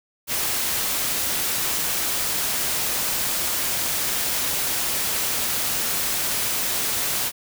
white noise, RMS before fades -24 dBFS, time 0.27-7.32 s, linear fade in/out 50 ms, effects none

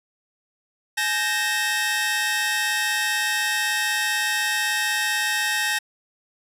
sawtooth tone cluster, 846 / 1567 / 1858 / 2634 Hz, G#5 / G6 / A#6 / E7, +32 / -1 / -6 / -2 cents, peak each -26 / -25 / -20 / -26 dBFS, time 0.97-5.79 s, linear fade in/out 10 ms, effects resampled to 32000 Hz

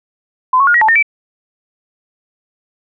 sine tone with pitch steps, 1021 / 1105 / 1428 / 1905 / 873 / 1825 / 2317 Hz, C6 / C#6 / F6 / A#6 / A5 / A#6 / D7, -43 / -6 / +38 / +37 / -14 / -37 / -24 cents, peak -7 dBFS, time 0.53-1.027 s, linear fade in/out 5 ms, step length 71 ms, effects none

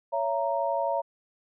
sine chord, A# diminished, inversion first, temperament just, 559.4 / 671.3 / 932.3 Hz, C#5 / E5 / A#5, +16 / +31 / 0 cents, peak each -29 dBFS, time 0.12-1.02 s, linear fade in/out 20 ms, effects none

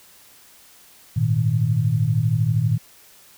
sine chord, Ab suspended second, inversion none, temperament equal, 103.83 / 116.54 / 155.56 Hz, Ab2 / Bb2 / Eb3, 0 / 0 / 0 cents, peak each -24 / -19 / -22 dBFS, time 1.16-2.78 s, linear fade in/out 10 ms, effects white hiss -50 dBFS RMS until 3.37 s

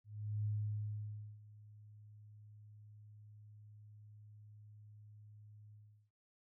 sine tone with ADSR envelope, 105.3 Hz, G#2, 24 cents sharp, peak -34 dBFS, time 0.04-6.11 s, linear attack 410 ms, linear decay 940 ms, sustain -21 dB, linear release 380 ms, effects none

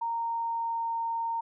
sine tone with pitch glide, 926 to 919.6 Hz, A#5 to A#5, -12 to -24 cents, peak -28 dBFS, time 0.01-1.41 s, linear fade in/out 10 ms, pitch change -12 cents, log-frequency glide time 0.12-0.95 s, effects none

